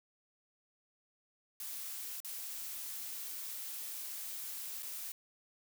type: noise with dropouts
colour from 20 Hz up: blue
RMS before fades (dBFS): -43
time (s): 1.6-5.12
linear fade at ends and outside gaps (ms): 1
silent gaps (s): 2.203-2.247 / 4.824-4.829
effects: none